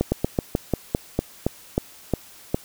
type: slowing click train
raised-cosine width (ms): 2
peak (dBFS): -6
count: 12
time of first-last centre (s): 0.01-2.545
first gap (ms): 110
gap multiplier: 1.14
effects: white hiss -47 dBFS RMS until 2.64 s